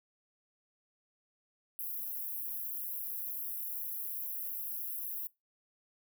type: high-pass noise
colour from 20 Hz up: white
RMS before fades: -39 dBFS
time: 1.79-5.27 s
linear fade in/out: 0 ms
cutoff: 11000 Hz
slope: 96 dB/octave
effects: noise-tail reverb RT60 0.2 s tail -21 dB re dry